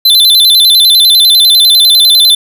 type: tone with vibrato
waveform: square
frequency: 3781 Hz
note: A#7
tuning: 24 cents sharp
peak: -3 dBFS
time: 0.05-2.35 s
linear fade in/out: 5 ms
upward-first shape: square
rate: 10 Hz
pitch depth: 120 cents each way
effects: none